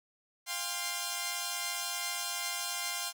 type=chord; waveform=5% pulse; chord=F suspended second; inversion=none; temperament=equal with one note detuned; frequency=698.5 / 800 / 1046.5 Hz; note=F5 / G5 / C6; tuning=0 / +35 / 0 cents; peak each=-27 / -28 / -25 dBFS; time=0.46-3.13 s; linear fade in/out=50 ms; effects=none